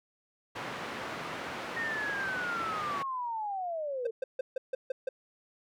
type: band-pass noise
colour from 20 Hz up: white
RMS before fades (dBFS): -39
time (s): 0.55-3.03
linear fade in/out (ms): 10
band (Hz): 120 to 1700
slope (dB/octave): 12
type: linear sweep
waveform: sine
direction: down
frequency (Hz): 1864.7 to 440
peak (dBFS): -32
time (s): 1.76-4.11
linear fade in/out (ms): 10
type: tone bursts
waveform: triangle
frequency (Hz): 520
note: C5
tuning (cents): -11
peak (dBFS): -27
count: 7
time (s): 4.05-5.09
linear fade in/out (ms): 5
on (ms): 20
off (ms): 150
effects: none

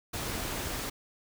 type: noise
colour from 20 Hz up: pink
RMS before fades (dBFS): -35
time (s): 0.13-0.9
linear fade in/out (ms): 10
effects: none

